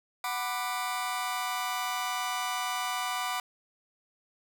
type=chord; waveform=sawtooth; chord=B minor; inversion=second; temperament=just; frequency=740.8 / 987.8 / 1185.3 Hz; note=F#5 / B5 / D6; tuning=+2 / 0 / +16 cents; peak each=-31 dBFS; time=0.24-3.4 s; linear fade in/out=2 ms; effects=none